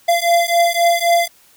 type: beating tone pair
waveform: square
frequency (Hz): 684 / 687.8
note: F5 / F5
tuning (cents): -36 / -27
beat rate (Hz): 3.8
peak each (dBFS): -16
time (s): 0.08-1.28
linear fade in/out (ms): 10
effects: white hiss -51 dBFS RMS until 1.56 s